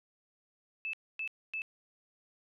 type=tone bursts; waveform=sine; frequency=2622 Hz; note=E7; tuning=10 cents flat; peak=-34 dBFS; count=3; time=0.85-1.619 s; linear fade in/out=0 ms; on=83 ms; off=260 ms; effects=none